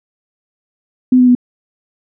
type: tone with pitch steps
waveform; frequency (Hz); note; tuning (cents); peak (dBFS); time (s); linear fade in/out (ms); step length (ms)
sine; 253.5 / 250 / 246.6; B3 / B3 / B3; +45 / +21 / -2; -5; 1.12-1.351; 5; 77
effects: none